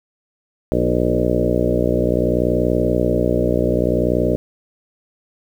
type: harmonic tone with a mistuned harmonic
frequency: 60.6 Hz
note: B1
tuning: 32 cents flat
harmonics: 1 / 2 / 3 / 4 / 5 / 6 / 7 / 8 / 9 / 10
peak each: -24 / -24 / -24 / -24 / -24 / -24 / -24 / -24 / -24 / -24 dBFS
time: 0.72-4.36 s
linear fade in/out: 0 ms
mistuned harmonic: 5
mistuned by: +20 cents
effects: 8-bit